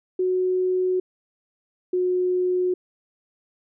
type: tone pair in turn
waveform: sine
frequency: 368.4 / 363.7 Hz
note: F#4 / F#4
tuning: -7 / -30 cents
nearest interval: unison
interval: 23 cents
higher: first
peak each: -19 dBFS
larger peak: neither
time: 0.19-1 / 1.93-2.74 s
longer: neither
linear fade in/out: 5 ms
effects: none